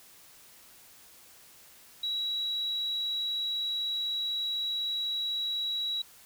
sine tone, 3888 Hz, B7, 28 cents flat, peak -29 dBFS, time 2.03-6.02 s, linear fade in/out 5 ms, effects white hiss -55 dBFS RMS until 6.25 s

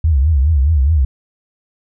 sine tone with vibrato, 73.1 Hz, D2, 7 cents flat, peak -9 dBFS, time 0.04-1.05 s, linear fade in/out 5 ms, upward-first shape triangle, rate 4.8 Hz, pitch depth 250 cents each way, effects none

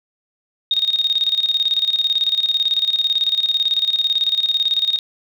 sine tone with tremolo, 3716 Hz, A#7, 6 cents flat, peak -13 dBFS, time 0.71-4.99 s, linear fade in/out 2 ms, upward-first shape square, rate 18 Hz, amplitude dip 70%, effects none

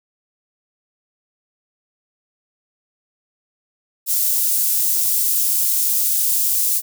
white high-pass noise, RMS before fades -18 dBFS, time 4.06-6.82 s, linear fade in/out 50 ms, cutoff 8100 Hz, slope 12 dB/octave, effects none

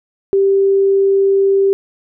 sine tone, 392 Hz, G4, in tune, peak -9 dBFS, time 0.33-1.73 s, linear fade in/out 0 ms, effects none

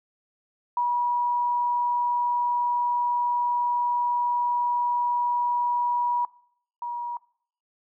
sine tone pair in turn, 967 / 958.1 Hz, B5 / A#5, -37 / +47 cents, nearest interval unison, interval 16 cents, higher first, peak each -21 / -28 dBFS, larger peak first, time 0.77-6.25 / 6.82-7.17 s, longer first, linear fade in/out 2 ms, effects noise-tail reverb RT60 0.6 s tail -22 dB re dry

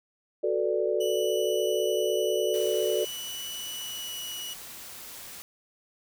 sine chord, B minor seventh, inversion second, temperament equal, 370 / 440 / 493.9 / 587.3 Hz, F#4 / A4 / B4 / D5, 0 / 0 / 0 / 0 cents, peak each -29 / -28 / -33 / -29 dBFS, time 0.43-3.05 s, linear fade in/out 10 ms
sawtooth tone with pitch glide, 2960 to 2931 Hz, F#7 to F#7, 0 to -17 cents, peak -32 dBFS, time 1-4.54 s, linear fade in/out 10 ms, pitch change -17 cents, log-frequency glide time 3.57-4.42 s
white noise, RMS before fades -43 dBFS, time 2.54-5.42 s, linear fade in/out 0 ms
effects none

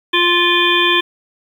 harmonic tone, 349.2 Hz, F4, in tune, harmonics 1 / 3 / 5 / 7 / 9 / 10, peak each -18 / -18 / -18 / -18 / -18 / -18 dBFS, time 0.13-1.01 s, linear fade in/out 10 ms, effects 7-bit

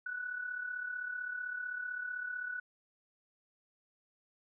sine tone with amplitude modulation, 1480 Hz, F#6, in tune, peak -34 dBFS, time 0.06-2.6 s, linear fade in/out 5 ms, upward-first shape sine, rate 35.7 Hz, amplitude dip 60%, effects none

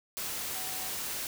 sine tone in noise, 751 Hz, F#5, 26 cents sharp, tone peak -46 dBFS, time 0.55-0.89 s, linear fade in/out 0 ms, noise white, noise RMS -36 dBFS, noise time 0.17-1.27 s, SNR -13 dB, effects none

